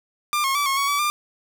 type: tone with pitch steps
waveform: sawtooth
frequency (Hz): 1194 / 1082 / 1154 / 1087 / 1119 / 1147 / 1195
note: D6 / C#6 / D6 / C#6 / C#6 / D6 / D6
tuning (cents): +28 / -42 / -31 / -34 / +16 / -41 / +30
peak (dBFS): -16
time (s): 0.33-1.1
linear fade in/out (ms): 0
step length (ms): 110
effects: none